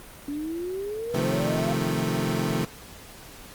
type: exponential sweep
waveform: sine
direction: up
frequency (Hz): 282.6 to 698.5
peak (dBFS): -28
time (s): 0.28-1.73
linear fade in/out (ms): 2
type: chord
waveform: 25% pulse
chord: F dominant seventh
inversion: second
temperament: equal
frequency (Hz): 130.81 / 155.56 / 174.61 / 220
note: C3 / Eb3 / F3 / A3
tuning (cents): 0 / 0 / 0 / 0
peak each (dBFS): -26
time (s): 1.14-2.65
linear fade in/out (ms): 5
effects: pink hiss -45 dBFS RMS until 3.54 s + Opus 32 kbps